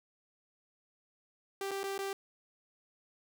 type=tone with dropouts; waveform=sawtooth; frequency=392.3 Hz; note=G4; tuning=1 cent sharp; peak=-31 dBFS; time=1.61-2.13 s; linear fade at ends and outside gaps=2 ms; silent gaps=1.71-1.714 / 1.833-1.839 / 1.979-1.989 s; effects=none